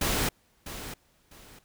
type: noise with echo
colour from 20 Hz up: pink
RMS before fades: -27 dBFS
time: 0.01-0.29 s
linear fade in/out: 5 ms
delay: 650 ms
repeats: 2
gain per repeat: -12 dB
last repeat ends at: 1.59 s
effects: pink hiss -66 dBFS RMS until 1.64 s